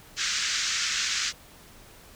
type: band-pass noise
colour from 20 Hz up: white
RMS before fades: -28 dBFS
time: 0.16-1.33 s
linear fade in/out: 50 ms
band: 1300 to 6900 Hz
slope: 48 dB/octave
effects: pink hiss -51 dBFS RMS until 2.15 s